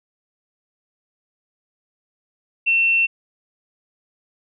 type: tone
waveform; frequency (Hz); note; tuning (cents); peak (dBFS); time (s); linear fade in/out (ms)
sine; 2700; E7; +41; -14; 2.66-3.07; 20
effects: none